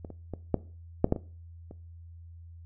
clicks, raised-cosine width 2 ms, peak -26 / -28 / -22 / -10 / -7 / -10 / -21 / -30 dBFS, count 8, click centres 0.048 / 0.103 / 0.337 / 0.543 / 1.044 / 1.124 / 1.162 / 1.711 s, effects noise-tail reverb RT60 0.4 s tail -19 dB re dry + added 84 Hz sine -45 dBFS peak until 2.65 s

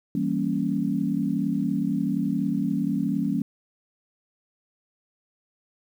sine chord, E diminished seventh, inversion none, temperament equal, 164.81 / 196 / 233.1 / 277.2 Hz, E3 / G3 / Bb3 / Db4, 0 / 0 / 0 / 0 cents, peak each -30 / -27 / -28 / -27 dBFS, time 0.15-3.42 s, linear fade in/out 2 ms, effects 9-bit

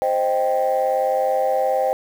sine chord, C minor, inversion none, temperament equal, 523.3 / 622.3 / 784 Hz, C5 / Eb5 / G5, 0 / 0 / 0 cents, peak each -19 / -22 / -20 dBFS, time 0.02-1.93 s, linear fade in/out 0 ms, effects tanh soft clip ceiling -11 dBFS + 7-bit

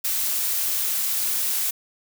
blue noise, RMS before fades -24 dBFS, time 0.04-1.71 s, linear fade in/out 10 ms, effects none

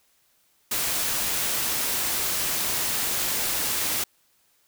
white noise, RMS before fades -26 dBFS, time 0.71-4.04 s, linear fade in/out 5 ms, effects white hiss -65 dBFS RMS until 4.67 s

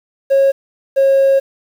triangle tone pair in turn, 546 / 543.5 Hz, C#5 / C#5, -26 / -34 cents, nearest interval unison, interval 8 cents, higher first, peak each -5 dBFS, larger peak neither, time 0.3-0.52 / 0.96-1.4 s, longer second, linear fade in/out 20 ms, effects tanh soft clip ceiling -4 dBFS + 7-bit

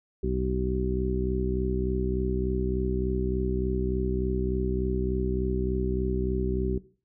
harmonic tone, 63.4 Hz, B1, 46 cents sharp, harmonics 1 / 2 / 3 / 4 / 5 / 6, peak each -29 / -35 / -33 / -37 / -37 / -29 dBFS, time 0.23-6.78 s, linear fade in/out 5 ms, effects noise-tail reverb RT60 0.4 s tail -18 dB re dry

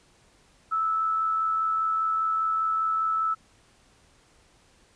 sine tone with amplitude modulation, 1310 Hz, E6, 11 cents flat, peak -21 dBFS, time 0.71-3.35 s, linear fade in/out 20 ms, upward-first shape sine, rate 85 Hz, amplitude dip 35%, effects pink hiss -60 dBFS RMS until 4.95 s + resampled to 22050 Hz

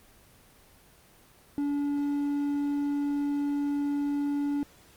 triangle tone, 286.9 Hz, D4, 40 cents flat, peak -24 dBFS, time 1.58-4.63 s, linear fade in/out 0 ms, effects pink hiss -57 dBFS RMS until 4.96 s + Opus 24 kbps

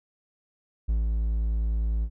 triangle tone with ADSR envelope, 55 Hz, A1, in tune, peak -19 dBFS, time 0.88-2.1 s, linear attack 15 ms, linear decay 150 ms, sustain -2 dB, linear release 68 ms, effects none

